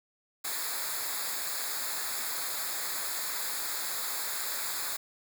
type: noise with comb filter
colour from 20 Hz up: white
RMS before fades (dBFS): -34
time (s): 0.44-4.97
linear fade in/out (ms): 10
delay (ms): 0.34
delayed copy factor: -0.85
effects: none